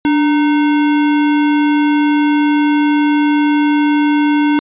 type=tone with sample-and-hold; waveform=sine; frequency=293.7 Hz; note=D4; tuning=in tune; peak=-9 dBFS; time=0.05-4.59 s; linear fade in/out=0 ms; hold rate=1225 Hz; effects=resampled to 8000 Hz